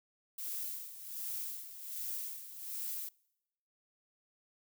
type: noise with tremolo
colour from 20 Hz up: violet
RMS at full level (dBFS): -39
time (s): 0.38-3.09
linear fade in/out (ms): 5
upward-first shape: sine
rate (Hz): 1.3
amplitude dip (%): 70
effects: noise-tail reverb RT60 0.9 s tail -26 dB re dry